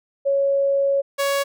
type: tone pair in turn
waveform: sine / sawtooth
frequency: 554.4 / 558.3 Hz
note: C#5 / C#5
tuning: 0 / +12 cents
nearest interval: unison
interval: 12 cents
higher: second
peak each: -16 / -15 dBFS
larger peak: second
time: 0.25-1.02 / 1.18-1.44 s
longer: first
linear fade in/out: 20 ms
effects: none